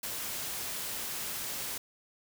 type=noise; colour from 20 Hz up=white; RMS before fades=-37 dBFS; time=0.03-1.78 s; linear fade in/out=5 ms; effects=none